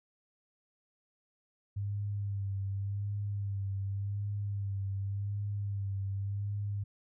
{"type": "tone with vibrato", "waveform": "sine", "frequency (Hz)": 100, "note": "G2", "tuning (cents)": 35, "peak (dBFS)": -32, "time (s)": [1.76, 6.84], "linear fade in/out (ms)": 10, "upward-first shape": "sine", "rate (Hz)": 0.88, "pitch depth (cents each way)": 38, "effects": []}